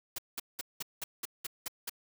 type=noise bursts; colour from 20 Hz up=white; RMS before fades=-37 dBFS; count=9; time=0.16-1.896 s; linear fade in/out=5 ms; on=24 ms; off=190 ms; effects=none